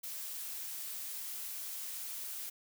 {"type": "noise", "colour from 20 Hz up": "blue", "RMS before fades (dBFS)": -42, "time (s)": [0.03, 2.5], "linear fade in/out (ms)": 10, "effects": []}